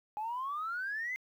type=exponential sweep; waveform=sine; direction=up; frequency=830.6 to 2093 Hz; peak=-33 dBFS; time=0.17-1.16 s; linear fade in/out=0 ms; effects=tanh soft clip ceiling -30 dBFS + 11-bit